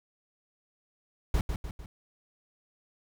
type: noise with echo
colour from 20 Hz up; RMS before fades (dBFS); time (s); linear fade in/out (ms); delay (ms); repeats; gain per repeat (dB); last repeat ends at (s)
brown; -25; 1.34-1.41; 2; 150; 3; -6; 1.86
effects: none